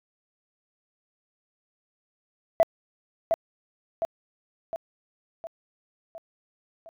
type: tone with echo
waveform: sine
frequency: 662 Hz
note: E5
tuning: 7 cents sharp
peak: -13 dBFS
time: 2.6-2.63 s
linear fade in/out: 0 ms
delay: 710 ms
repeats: 6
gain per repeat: -5 dB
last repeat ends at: 6.89 s
effects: tanh soft clip ceiling -12 dBFS